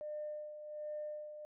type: tone with tremolo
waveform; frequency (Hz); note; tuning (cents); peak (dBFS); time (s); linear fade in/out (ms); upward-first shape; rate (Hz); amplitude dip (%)
sine; 602; D5; +43; -38; 0.01-1.45; 0; sine; 1.3; 60
effects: tanh soft clip ceiling -34 dBFS